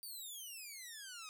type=exponential sweep; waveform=10% pulse; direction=down; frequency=4699 to 1233 Hz; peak=-39 dBFS; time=0.03-1.29 s; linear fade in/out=0 ms; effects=13-bit